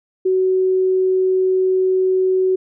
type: tone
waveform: sine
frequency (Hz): 374.3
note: F#4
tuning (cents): +20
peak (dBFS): -13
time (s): 0.25-2.56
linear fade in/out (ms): 10
effects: none